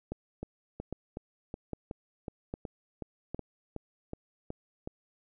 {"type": "two click trains", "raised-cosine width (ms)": 2, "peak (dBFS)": [-24, -22], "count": [13, 5], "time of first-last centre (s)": [[0.43, 4.874], [0.12, 3.346]], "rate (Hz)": [2.7, 1.24], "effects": []}